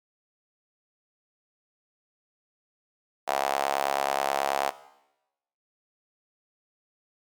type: tone with high-pass filter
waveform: sawtooth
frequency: 69.3 Hz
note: C#2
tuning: in tune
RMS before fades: -27 dBFS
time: 3.27-4.71 s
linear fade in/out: 20 ms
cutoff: 730 Hz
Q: 3.8
effects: noise-tail reverb RT60 0.9 s tail -17 dB re dry